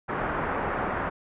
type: low-pass noise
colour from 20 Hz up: white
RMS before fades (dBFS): -29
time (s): 0.08-1.1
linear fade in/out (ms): 20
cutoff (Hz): 1500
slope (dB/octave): 24
effects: resampled to 8000 Hz